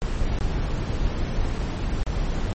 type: noise with dropouts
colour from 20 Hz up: brown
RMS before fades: -24 dBFS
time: 0.02-2.53 s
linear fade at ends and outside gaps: 0 ms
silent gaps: 0.387-0.409 / 1.585-1.59 / 1.78-1.784 / 2.033-2.066 s
effects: MP3 32 kbps